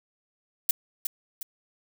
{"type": "noise with echo", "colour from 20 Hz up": "violet", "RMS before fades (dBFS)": -21, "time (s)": [0.69, 0.71], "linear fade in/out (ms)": 2, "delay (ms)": 360, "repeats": 2, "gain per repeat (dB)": -7, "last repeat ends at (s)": 1.43, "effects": []}